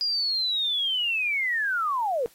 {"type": "linear sweep", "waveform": "sine", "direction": "down", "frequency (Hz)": [4900, 447.2], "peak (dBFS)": -23, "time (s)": [0.01, 2.26], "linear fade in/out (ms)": 0, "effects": ["white hiss -57 dBFS RMS until 2.34 s", "AAC 48 kbps"]}